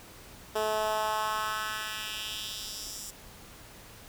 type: tone with high-pass filter sweep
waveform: 10% pulse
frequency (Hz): 215.8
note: A3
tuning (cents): -33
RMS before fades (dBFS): -33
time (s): 0.55-3.11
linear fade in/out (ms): 10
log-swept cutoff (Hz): 460 to 7100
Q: 2
effects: pink hiss -50 dBFS RMS until 4.08 s